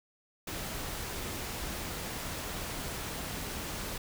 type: noise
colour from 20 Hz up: pink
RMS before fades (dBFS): -38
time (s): 0.47-3.98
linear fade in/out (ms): 5
effects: none